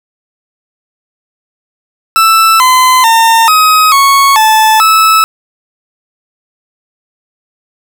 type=tone with pitch steps; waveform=40% pulse; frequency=1323 / 1022 / 909 / 1264 / 1106 / 873 / 1304 Hz; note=E6 / C6 / A#5 / D#6 / C#6 / A5 / E6; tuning=+6 / -41 / -44 / +27 / -4 / -14 / -19 cents; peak=-3 dBFS; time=2.16-5.24 s; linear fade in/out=0 ms; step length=440 ms; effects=none